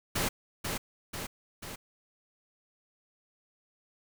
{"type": "noise with echo", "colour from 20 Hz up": "pink", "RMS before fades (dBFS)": -30, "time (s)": [0.15, 0.29], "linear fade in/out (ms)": 10, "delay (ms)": 490, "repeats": 3, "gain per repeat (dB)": -4, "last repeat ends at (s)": 1.76, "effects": []}